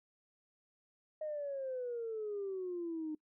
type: exponential sweep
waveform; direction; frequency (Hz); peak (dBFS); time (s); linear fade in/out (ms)
sine; down; 624 to 304; -36; 1.21-3.15; 5
effects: noise-tail reverb RT60 0.1 s tail -24 dB re dry + tanh soft clip ceiling -32 dBFS